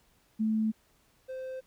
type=tone pair in turn; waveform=sine / triangle; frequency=218.6 / 519.9 Hz; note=A3 / C5; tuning=-11 / -11 cents; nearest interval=octave + minor third; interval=1500 cents; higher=second; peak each=-25 / -34 dBFS; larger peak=first; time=0.39-0.72 / 1.28-1.61 s; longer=neither; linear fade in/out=20 ms; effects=pink hiss -67 dBFS RMS until 1.66 s